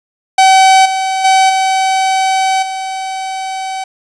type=tone with level steps; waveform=45% pulse; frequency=763 Hz; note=G5; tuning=47 cents flat; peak=-4 / -13 / -6 / -10 / -18 dBFS; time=0.38-3.84 s; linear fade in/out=5 ms; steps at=0.85 / 1.24 / 1.49 / 2.62 s; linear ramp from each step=10 ms; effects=resampled to 22050 Hz + 7-bit